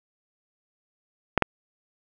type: clicks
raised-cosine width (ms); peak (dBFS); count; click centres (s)
0.5; -3; 2; 1.377 / 1.423
effects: none